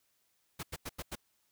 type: noise bursts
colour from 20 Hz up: pink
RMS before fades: -40 dBFS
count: 5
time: 0.59-1.156 s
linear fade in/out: 10 ms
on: 42 ms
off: 89 ms
effects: white hiss -75 dBFS RMS until 1.51 s